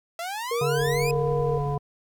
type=exponential sweep; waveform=sawtooth; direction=up; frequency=659.3 to 2543 Hz; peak=-26 dBFS; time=0.19-1.11 s; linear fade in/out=2 ms
type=tone with vibrato; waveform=sine; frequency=469.5 Hz; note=A#4; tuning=12 cents sharp; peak=-24 dBFS; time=0.51-1.58 s; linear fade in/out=5 ms; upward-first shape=triangle; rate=2.6 Hz; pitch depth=20 cents each way
type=harmonic tone; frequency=142.8 Hz; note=D3; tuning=48 cents flat; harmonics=1 / 3 / 5 / 7; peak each=-26 / -31 / -33 / -34 dBFS; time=0.61-1.78 s; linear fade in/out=5 ms
type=noise; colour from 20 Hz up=brown; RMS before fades=-39 dBFS; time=0.75-1.79 s; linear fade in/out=50 ms
effects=none